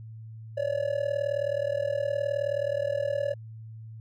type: tone with amplitude modulation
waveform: triangle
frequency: 570 Hz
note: C#5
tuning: 48 cents sharp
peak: -20 dBFS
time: 0.57-3.34 s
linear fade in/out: 10 ms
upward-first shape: sine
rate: 39.1 Hz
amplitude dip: 90%
effects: added 111 Hz sine -40 dBFS peak until 4 s